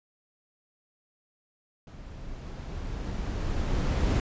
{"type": "noise with level ramp", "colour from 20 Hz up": "brown", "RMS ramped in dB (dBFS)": [-44, -23], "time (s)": [1.87, 4.2], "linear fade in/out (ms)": 2, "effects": ["resampled to 16000 Hz"]}